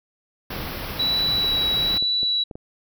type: band-stop noise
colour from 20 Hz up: pink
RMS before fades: -31 dBFS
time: 0.5-1.98 s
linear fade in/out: 5 ms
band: 5500 to 11000 Hz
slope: 96 dB/octave
type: tone with vibrato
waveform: sine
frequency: 3923 Hz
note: B7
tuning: 12 cents flat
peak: -19 dBFS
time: 0.99-2.44 s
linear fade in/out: 10 ms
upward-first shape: sine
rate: 1.1 Hz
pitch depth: 10 cents each way
type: clicks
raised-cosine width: 2 ms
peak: -22 dBFS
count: 11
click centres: 1.206 / 1.382 / 1.446 / 1.523 / 1.58 / 1.911 / 1.943 / 2.025 / 2.231 / 2.512 / 2.555 s
effects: none